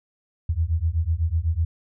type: beating tone pair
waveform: sine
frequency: 78.3 / 86.3 Hz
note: D#2 / F2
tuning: +11 / -20 cents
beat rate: 8 Hz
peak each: -23 dBFS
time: 0.49-1.65 s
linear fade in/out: 5 ms
effects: none